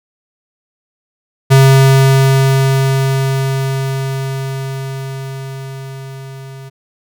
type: tone with level ramp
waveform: square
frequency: 134.6 Hz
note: C3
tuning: 49 cents sharp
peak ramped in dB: -4 to -30 dBFS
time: 1.5-6.7 s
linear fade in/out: 20 ms
effects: none